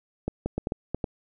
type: clicks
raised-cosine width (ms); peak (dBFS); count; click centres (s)
2; -14; 7; 0.28 / 0.46 / 0.58 / 0.671 / 0.721 / 0.946 / 1.042
effects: none